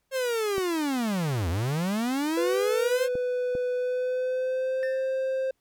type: linear two-way sweep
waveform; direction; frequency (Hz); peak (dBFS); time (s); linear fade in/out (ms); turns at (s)
45% pulse; down then up; 540 to 78.3 to 540; -25; 0.11-3.09; 50; 1.49
type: clicks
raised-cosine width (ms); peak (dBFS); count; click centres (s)
2; -22; 3; 0.581 / 3.154 / 3.552
type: tone with pitch glide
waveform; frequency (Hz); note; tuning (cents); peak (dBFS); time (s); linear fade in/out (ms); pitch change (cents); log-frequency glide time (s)
triangle; 497.2 to 526.8; B4 to C5; +12 to +12; -23; 2.37-5.51; 5; +100; 3.75-4.97
type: tone with exponential decay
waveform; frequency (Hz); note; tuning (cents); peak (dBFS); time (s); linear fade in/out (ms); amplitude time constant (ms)
triangle; 1799; A6; +38; -30; 4.83-5.19; 0; 78
effects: pink hiss -75 dBFS RMS until 5.6 s